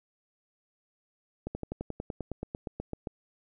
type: slowing click train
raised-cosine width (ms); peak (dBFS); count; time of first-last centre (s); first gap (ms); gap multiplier
2; -21; 16; 1.47-3.072; 80; 1.04
effects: none